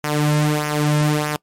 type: tone with flanger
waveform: sawtooth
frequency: 149.8 Hz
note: D3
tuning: 35 cents sharp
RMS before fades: -18 dBFS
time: 0.04-1.36 s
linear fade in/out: 0 ms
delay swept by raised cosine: 0.24 to 2.64 ms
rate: 1.6 Hz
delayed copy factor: -0.65
effects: noise-tail reverb RT60 0.1 s tail -24 dB re dry + MP3 64 kbps